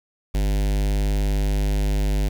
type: tone with notch filter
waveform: square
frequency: 50.2 Hz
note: G1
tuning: 42 cents sharp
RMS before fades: -21 dBFS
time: 0.34-2.29 s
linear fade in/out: 10 ms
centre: 1200 Hz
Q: 1.1
effects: 8-bit